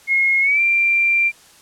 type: tone with pitch glide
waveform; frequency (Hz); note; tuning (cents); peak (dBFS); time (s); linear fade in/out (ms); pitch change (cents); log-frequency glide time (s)
sine; 2158 to 2367; C#7 to D7; -47 to +13; -13; 0.07-1.32; 50; +160; 0.41-0.61
effects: white hiss -48 dBFS RMS until 1.61 s + low-pass 10000 Hz 12 dB/octave